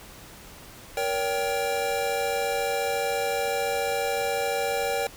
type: chord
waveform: square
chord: G diminished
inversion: first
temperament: just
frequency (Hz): 470.4 / 564.5 / 784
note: Bb4 / Db5 / G5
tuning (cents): +16 / +31 / 0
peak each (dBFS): -30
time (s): 0.97-5.07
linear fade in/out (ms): 2
effects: pink hiss -46 dBFS RMS until 5.16 s